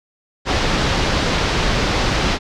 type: low-pass noise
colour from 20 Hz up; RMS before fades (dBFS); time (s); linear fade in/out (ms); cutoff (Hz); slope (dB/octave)
pink; -18; 0.45-2.39; 50; 5400; 24
effects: none